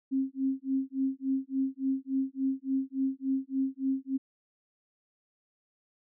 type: tone with tremolo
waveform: sine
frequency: 267.4 Hz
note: C4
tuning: 38 cents sharp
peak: -24 dBFS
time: 0.11-4.18 s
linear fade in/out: 20 ms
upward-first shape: sine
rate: 3.5 Hz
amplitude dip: 100%
effects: none